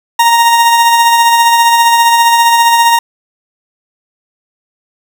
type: tone with tremolo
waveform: 40% pulse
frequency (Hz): 932.3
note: A#5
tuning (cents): 0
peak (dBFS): -3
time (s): 0.19-2.99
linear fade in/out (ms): 5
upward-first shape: sine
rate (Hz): 15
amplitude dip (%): 35
effects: 7-bit